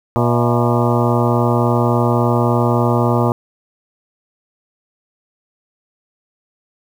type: harmonic tone with a mistuned harmonic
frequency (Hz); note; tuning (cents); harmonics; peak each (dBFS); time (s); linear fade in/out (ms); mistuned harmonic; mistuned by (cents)
120; B2; -49; 1 / 2 / 3 / 4 / 5 / 6 / 7 / 8 / 9 / 10; -16 / -19 / -21 / -22 / -23 / -24 / -24 / -25 / -26 / -26; 0.16-3.32; 0; 6; -90
effects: 7-bit